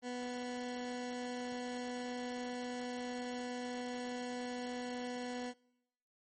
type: tone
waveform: 20% pulse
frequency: 246.9 Hz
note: B3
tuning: in tune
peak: -34 dBFS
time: 0.02-5.54 s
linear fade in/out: 50 ms
effects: noise-tail reverb RT60 1.0 s tail -26 dB re dry + MP3 32 kbps